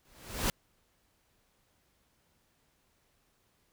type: noise with exponential growth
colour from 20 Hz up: pink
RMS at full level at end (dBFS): -27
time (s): 0.05-0.5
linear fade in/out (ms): 1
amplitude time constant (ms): 97
effects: pink hiss -72 dBFS RMS until 3.72 s